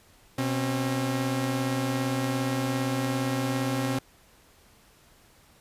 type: tone pair together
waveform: sawtooth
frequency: 125.83 / 269.1 Hz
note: B2 / C4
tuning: +33 / +49 cents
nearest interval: octave + minor second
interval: 1316 cents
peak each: -25 / -24 dBFS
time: 0.38-3.99 s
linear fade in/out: 5 ms
effects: pink hiss -58 dBFS RMS until 5.6 s + resampled to 32000 Hz